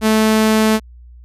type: tone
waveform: sawtooth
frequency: 218.2 Hz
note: A3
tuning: 14 cents flat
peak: -7 dBFS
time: 0.01-0.8 s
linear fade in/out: 50 ms
effects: added 60 Hz sine -37 dBFS peak until 1.24 s + resampled to 32000 Hz